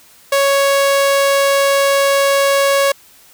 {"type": "tone", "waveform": "sawtooth", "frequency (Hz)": 555, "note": "C#5", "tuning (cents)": 2, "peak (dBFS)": -7, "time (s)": [0.32, 2.92], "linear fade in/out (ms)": 5, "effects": ["white hiss -46 dBFS RMS until 3.33 s"]}